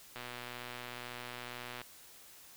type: click train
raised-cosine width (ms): 0.3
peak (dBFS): -27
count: 203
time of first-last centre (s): 0.16-1.816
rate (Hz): 122
effects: white hiss -56 dBFS RMS until 2.56 s